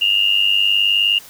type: tone with amplitude modulation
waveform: sine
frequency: 2822 Hz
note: F7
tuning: 17 cents sharp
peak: -9 dBFS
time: 0.01-1.19 s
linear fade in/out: 10 ms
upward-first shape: sine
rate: 99.5 Hz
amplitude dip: 80%
effects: white hiss -41 dBFS RMS until 1.29 s